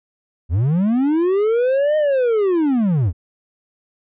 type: linear two-way sweep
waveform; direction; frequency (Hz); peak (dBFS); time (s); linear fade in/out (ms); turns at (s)
triangle; up then down; 72.5 to 620 to 72.5; -12; 0.49-3.13; 50; 1.97
effects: resampled to 8000 Hz